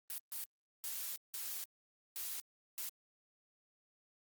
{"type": "noise bursts at uneven times", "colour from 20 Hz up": "blue", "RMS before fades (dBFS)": -42, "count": 6, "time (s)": [[0.1, 0.18], [0.32, 0.44], [0.84, 1.16], [1.34, 1.64], [2.16, 2.4], [2.78, 2.89]], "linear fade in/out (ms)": 0, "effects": ["Opus 32 kbps"]}